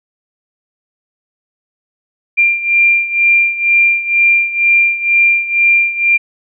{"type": "beating tone pair", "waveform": "sine", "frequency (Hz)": [2383, 2385.1], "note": ["D7", "D7"], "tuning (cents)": [25, 26], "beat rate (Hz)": 2.1, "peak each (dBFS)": [-10, -14], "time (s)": [2.37, 6.18], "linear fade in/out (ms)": 20, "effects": []}